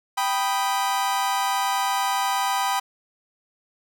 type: chord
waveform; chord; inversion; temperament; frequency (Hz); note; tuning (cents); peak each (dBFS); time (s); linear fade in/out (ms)
40% pulse; G augmented; none; equal; 784 / 987.8 / 1244.5; G5 / B5 / D#6; 0 / 0 / 0; -24 / -24 / -29; 0.17-2.8; 10
effects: none